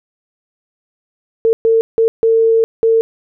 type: tone bursts at uneven times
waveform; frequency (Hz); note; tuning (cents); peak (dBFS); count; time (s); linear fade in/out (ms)
sine; 451.7; A4; +45; -8; 5; 1.45-1.53 / 1.65-1.81 / 1.98-2.08 / 2.23-2.64 / 2.83-3.01; 0
effects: none